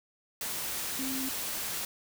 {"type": "tone in noise", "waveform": "sine", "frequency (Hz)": 264.7, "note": "C4", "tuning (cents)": 20, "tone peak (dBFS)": -34, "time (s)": [0.99, 1.29], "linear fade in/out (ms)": 2, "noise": "white", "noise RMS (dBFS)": -35, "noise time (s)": [0.41, 1.85], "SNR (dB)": -2, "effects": []}